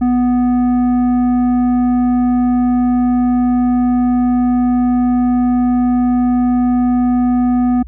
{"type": "tone with tanh clipping", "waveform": "sine", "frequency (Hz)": 246.9, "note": "B3", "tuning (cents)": 0, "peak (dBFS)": -12, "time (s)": [0.01, 7.83], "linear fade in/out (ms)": 10, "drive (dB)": 9, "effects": ["added 60 Hz sine -29 dBFS peak until 7.87 s"]}